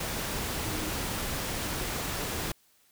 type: tone in noise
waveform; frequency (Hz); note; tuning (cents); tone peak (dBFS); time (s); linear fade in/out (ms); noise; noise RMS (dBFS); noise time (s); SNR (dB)
sine; 309.8; D#4; -7; -39; 0.65-0.9; 5; pink; -33; 0-2.52; -9
effects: white hiss -65 dBFS RMS until 2.91 s